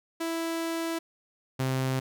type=tone pair in turn; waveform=sawtooth; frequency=330 / 131.21 Hz; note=E4 / C3; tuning=+2 / +5 cents; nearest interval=octave + major third; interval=1597 cents; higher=first; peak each=-25 / -22 dBFS; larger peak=second; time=0.2-0.99 / 1.59-2 s; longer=first; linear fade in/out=10 ms; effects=none